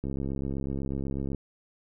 click train, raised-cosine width 3 ms, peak -20 dBFS, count 90, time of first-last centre 0.04-1.347 s, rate 68.1 Hz, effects none

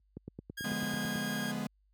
click train, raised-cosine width 3 ms, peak -28 dBFS, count 10, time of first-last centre 0.17-1.157 s, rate 9.12 Hz
sawtooth tone, 1631 Hz, G#6, 32 cents flat, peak -34 dBFS, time 0.57-1.52 s, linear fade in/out 10 ms
45% pulse chord, D diminished seventh, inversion none, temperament equal with one note detuned, 145.15 / 174.61 / 207.7 / 246.9 Hz, D3 / F3 / Ab3 / Cb4, -20 / 0 / 0 / 0 cents, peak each -43 / -43 / -37 / -39 dBFS, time 0.64-1.67 s, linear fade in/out 5 ms
effects added 50 Hz sine -58 dBFS peak until 1.93 s + high-pass 80 Hz 12 dB/octave

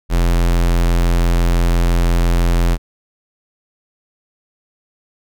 square tone, 42.96 Hz, F1, 28 cents flat, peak -12 dBFS, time 0.09-2.78 s, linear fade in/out 50 ms, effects none

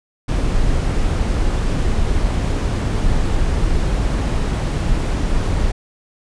brown noise, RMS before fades -17 dBFS, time 0.28-5.72 s, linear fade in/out 10 ms, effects resampled to 22050 Hz

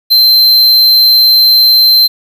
square tone, 4111 Hz, C8, 31 cents flat, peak -4 dBFS, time 0.1-2.08 s, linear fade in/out 20 ms, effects 7-bit

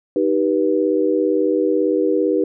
sine chord, Eb augmented, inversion none, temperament just, 311.1 / 388.9 / 486.1 Hz, Eb4 / G4 / B4, 0 / -14 / -28 cents, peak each -19 dBFS, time 0.16-2.44 s, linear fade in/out 2 ms, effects none

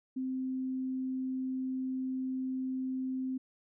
sine tone, 260 Hz, C4, 11 cents flat, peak -32 dBFS, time 0.16-3.38 s, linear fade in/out 10 ms, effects none

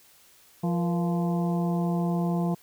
harmonic tone with a mistuned harmonic, 172.9 Hz, F3, 17 cents flat, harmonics 1 / 2 / 3 / 4 / 5 / 6, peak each -24 / -33 / -38 / -35 / -39 / -42 dBFS, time 0.63-2.55 s, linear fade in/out 10 ms, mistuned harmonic 3, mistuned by -130 cents, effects white hiss -57 dBFS RMS until 2.62 s

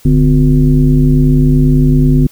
sine tone with frequency modulation, 146.83 Hz, D3, in tune, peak -5 dBFS, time 0.05-2.27 s, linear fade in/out 5 ms, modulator 108 Hz, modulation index 1.2, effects white hiss -44 dBFS RMS until 2.31 s

